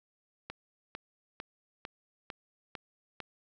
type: click train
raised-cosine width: 0.3 ms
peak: -23 dBFS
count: 7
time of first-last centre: 0.5-3.203 s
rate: 2.22 Hz
effects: none